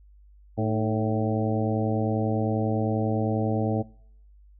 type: harmonic tone with a mistuned harmonic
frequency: 110 Hz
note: A2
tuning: in tune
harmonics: 1 / 2 / 3 / 4 / 5 / 6 / 7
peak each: -26 / -29 / -31 / -32 / -33 / -34 / -34 dBFS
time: 0.57-3.83 s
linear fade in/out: 20 ms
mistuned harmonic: 3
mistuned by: -67 cents
effects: noise-tail reverb RT60 0.7 s tail -24 dB re dry + added 50 Hz sine -50 dBFS peak until 4.59 s